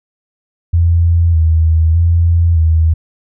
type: tone with vibrato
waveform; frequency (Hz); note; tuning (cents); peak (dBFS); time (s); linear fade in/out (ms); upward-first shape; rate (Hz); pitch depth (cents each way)
sine; 82.6; E2; +4; -7; 0.73-2.94; 10; square; 0.82; 42
effects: none